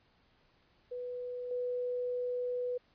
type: tone with level steps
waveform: sine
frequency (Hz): 493.9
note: B4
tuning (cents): 0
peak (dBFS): -37 / -32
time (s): 0.91-2.78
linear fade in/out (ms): 10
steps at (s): 1.51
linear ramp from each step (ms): 2
effects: pink hiss -69 dBFS RMS until 2.94 s + resampled to 11025 Hz